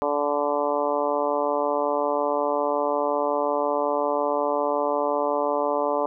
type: harmonic tone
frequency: 145.5 Hz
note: D3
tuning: 16 cents flat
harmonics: 2 / 3 / 4 / 5 / 6 / 7 / 8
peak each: -32 / -28 / -25 / -31 / -29 / -29 / -34 dBFS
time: 0.02-6.06 s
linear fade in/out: 0 ms
effects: none